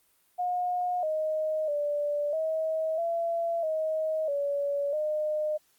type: tone with pitch steps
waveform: sine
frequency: 719 / 623 / 585 / 637 / 675 / 630 / 568 / 610 Hz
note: F#5 / D#5 / D5 / D#5 / E5 / D#5 / C#5 / D#5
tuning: -50 / +2 / -7 / +41 / +41 / +21 / +42 / -34 cents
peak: -26 dBFS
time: 0.38-5.58 s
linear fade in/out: 20 ms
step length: 650 ms
effects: white hiss -67 dBFS RMS until 5.78 s + Opus 32 kbps